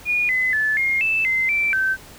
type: tone with pitch steps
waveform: sine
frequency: 2443 / 2025 / 1737 / 2133 / 2638 / 2070 / 2338 / 1546 Hz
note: D#7 / B6 / A6 / C7 / E7 / C7 / D7 / G6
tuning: -32 / +43 / -23 / +33 / +1 / -19 / -8 / -24 cents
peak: -17 dBFS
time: 0.05-1.97 s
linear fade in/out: 50 ms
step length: 240 ms
effects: pink hiss -43 dBFS RMS until 2.18 s